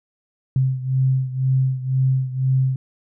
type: beating tone pair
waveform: sine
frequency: 130.81 / 132.81 Hz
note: C3 / C3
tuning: 0 / +26 cents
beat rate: 2 Hz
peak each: -18 / -22 dBFS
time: 0.56-2.76 s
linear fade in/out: 2 ms
effects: none